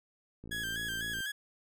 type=click train; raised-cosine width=3 ms; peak=-34 dBFS; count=44; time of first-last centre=0.44-1.205 s; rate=56.2 Hz
type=tone with vibrato; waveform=30% pulse; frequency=1624 Hz; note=G#6; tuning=39 cents flat; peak=-32 dBFS; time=0.51-1.32 s; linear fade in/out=10 ms; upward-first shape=square; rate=4 Hz; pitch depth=52 cents each way
effects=none